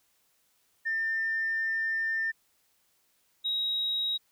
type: tone pair in turn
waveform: sine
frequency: 1798 / 3810 Hz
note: A6 / A#7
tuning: +37 / +37 cents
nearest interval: octave + minor second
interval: 1300 cents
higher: second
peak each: -26 dBFS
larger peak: neither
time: 0.85-2.32 / 3.44-4.18 s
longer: first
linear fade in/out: 20 ms
effects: tanh soft clip ceiling -22 dBFS + white hiss -70 dBFS RMS until 4.31 s